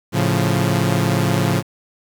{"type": "chord", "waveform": "sawtooth", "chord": "A augmented", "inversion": "none", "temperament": "equal", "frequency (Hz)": [110, 138.59, 174.61], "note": ["A2", "C#3", "E#3"], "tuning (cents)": [0, 0, 0], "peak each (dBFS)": -16, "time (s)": [0.12, 1.63], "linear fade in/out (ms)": 50, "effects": ["8-bit"]}